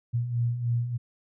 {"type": "beating tone pair", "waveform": "sine", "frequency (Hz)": [116.54, 119.84], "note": ["A#2", "A#2"], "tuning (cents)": [0, 48], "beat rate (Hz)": 3.3, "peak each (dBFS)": [-32, -25], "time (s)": [0.13, 0.98], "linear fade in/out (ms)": 20, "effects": []}